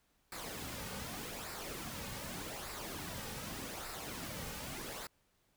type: noise with flanger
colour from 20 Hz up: pink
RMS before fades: -44 dBFS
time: 0.32-5.07 s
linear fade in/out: 2 ms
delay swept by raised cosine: 0.31 to 3.01 ms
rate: 0.84 Hz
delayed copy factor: -0.55
effects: pink hiss -75 dBFS RMS until 5.56 s